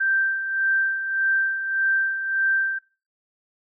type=tone with tremolo; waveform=sine; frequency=1568 Hz; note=G6; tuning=in tune; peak=-17 dBFS; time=0-2.79 s; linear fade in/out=10 ms; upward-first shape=sine; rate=1.7 Hz; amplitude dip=60%; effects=noise-tail reverb RT60 0.3 s tail -18 dB re dry